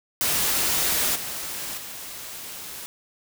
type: noise with level steps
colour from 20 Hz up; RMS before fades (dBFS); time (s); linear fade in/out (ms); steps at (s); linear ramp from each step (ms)
white; -23 / -32 / -37; 0.21-2.86; 0; 1.15 / 1.77; 10
effects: none